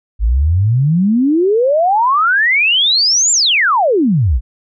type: exponential two-way sweep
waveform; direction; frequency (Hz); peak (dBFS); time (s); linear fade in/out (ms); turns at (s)
sine; up then down; 50 to 7430 to 50; -9; 0.19-4.41; 50; 3.32
effects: none